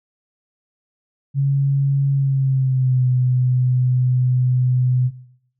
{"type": "tone with pitch glide", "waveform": "sine", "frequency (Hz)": [138.59, 126.36], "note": ["C#3", "B2"], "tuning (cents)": [0, 40], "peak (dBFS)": -14, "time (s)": [1.34, 5.11], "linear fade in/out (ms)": 50, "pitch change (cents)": -160, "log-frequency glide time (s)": [2.12, 3.06], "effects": ["noise-tail reverb RT60 0.8 s tail -19 dB re dry"]}